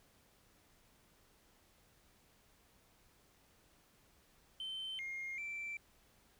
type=tone with pitch steps; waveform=sine; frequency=3088 / 2130 / 2339 Hz; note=G7 / C7 / D7; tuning=-27 / +30 / -8 cents; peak=-39 dBFS; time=4.6-5.77 s; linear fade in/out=2 ms; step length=390 ms; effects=tanh soft clip ceiling -38 dBFS + pink hiss -69 dBFS RMS until 6.39 s